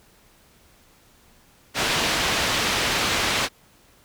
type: low-pass noise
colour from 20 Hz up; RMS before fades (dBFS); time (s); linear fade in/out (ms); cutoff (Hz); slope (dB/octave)
white; -23; 1.74-3.49; 50; 3900; 12
effects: pink hiss -56 dBFS RMS until 4.04 s